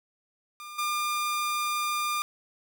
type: tone with level steps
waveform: sawtooth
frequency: 1202 Hz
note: D6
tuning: 40 cents sharp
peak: -36 / -23 dBFS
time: 0.6-2.22 s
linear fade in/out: 0 ms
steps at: 0.78 s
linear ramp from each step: 10 ms
effects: none